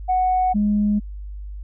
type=tone pair in turn; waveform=sine; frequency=740 / 207.7 Hz; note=F#5 / G#3; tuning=0 / 0 cents; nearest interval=octave + minor seventh; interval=2200 cents; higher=first; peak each=-15 dBFS; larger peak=neither; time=0.08-0.54 / 0.54-1 s; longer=neither; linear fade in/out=20 ms; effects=tanh soft clip ceiling -11 dBFS + added 50 Hz sine -30 dBFS peak until 1.63 s